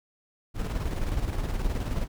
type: noise with tremolo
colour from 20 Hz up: brown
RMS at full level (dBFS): -27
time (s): 0.54-2.08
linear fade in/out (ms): 50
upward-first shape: square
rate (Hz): 19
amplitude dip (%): 45
effects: none